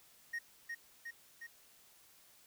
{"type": "tone with echo", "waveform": "triangle", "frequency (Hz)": 1864.7, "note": "A#6", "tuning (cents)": 0, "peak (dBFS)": -35, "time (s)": [0.33, 0.39], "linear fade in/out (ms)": 10, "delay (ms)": 360, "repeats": 3, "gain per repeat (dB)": -3, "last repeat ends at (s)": 1.47, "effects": ["white hiss -64 dBFS RMS until 2.46 s"]}